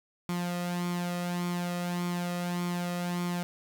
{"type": "tone with flanger", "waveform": "sawtooth", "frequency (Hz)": 175.9, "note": "F3", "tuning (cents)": 13, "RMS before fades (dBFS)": -32, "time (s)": [0.29, 3.43], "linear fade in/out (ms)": 0, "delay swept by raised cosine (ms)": [0.89, 1.59], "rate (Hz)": 1.7, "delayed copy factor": 0.55, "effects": []}